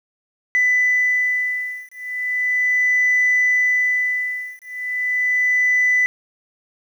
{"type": "beating tone pair", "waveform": "sine", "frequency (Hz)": [1995, 1995.37], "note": ["B6", "B6"], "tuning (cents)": [17, 17], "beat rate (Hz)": 0.37, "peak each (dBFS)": -18, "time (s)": [0.55, 6.06], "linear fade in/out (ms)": 0, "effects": ["tanh soft clip ceiling -10 dBFS", "8-bit"]}